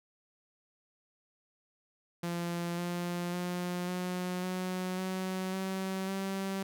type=tone with pitch steps; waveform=sawtooth; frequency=172.1 / 175.01 / 177.96 / 180.97 / 184.03 / 187.14 / 190.3 / 193.51 Hz; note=F3 / F3 / F3 / F#3 / F#3 / F#3 / F#3 / G3; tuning=-25 / +4 / +33 / -38 / -9 / +20 / +49 / -22 cents; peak=-29 dBFS; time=2.23-6.63 s; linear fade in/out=5 ms; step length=550 ms; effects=none